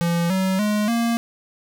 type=tone with pitch steps; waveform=square; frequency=170.5 / 189.18 / 209.9 / 232.9 Hz; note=F3 / F#3 / G#3 / A#3; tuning=-41 / +39 / +19 / -1 cents; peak=-19 dBFS; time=0.01-1.17 s; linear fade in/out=0 ms; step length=290 ms; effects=none